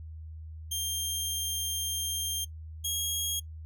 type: tone pair in turn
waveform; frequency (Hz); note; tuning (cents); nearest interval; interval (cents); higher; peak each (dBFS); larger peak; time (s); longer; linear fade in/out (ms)
15% pulse; 3191 / 3275; G7 / G#7; +30 / -25; unison; 45; second; -22; neither; 0.71-2.45 / 2.84-3.4; first; 10
effects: noise-tail reverb RT60 0.1 s tail -22 dB re dry + added 79 Hz sine -40 dBFS peak until 3.65 s